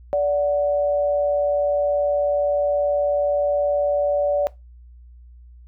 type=tone pair together; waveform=sine; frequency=580 / 738.8 Hz; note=D5 / F#5; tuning=-22 / -3 cents; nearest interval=major third; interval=419 cents; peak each=-17 / -27 dBFS; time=0.13-4.47 s; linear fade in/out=0 ms; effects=noise-tail reverb RT60 0.2 s tail -19 dB re dry + added 60 Hz sine -42 dBFS peak until 5.67 s